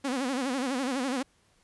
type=tone with vibrato; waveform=sawtooth; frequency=261.6 Hz; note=C4; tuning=in tune; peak=-24 dBFS; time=0.04-1.23 s; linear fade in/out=10 ms; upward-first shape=sine; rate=12 Hz; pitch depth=130 cents each way; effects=pink hiss -66 dBFS RMS until 1.63 s + resampled to 24000 Hz